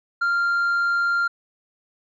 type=tone with tanh clipping; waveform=triangle; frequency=1392 Hz; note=F6; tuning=6 cents flat; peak=-19 dBFS; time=0.21-1.28 s; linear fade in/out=10 ms; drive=7 dB; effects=none